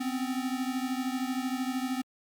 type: beating tone pair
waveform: square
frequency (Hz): 253.7 / 266.7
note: B3 / C4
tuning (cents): +47 / +33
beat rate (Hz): 13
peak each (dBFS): -32 / -35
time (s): 0-2.02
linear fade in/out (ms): 10
effects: Opus 48 kbps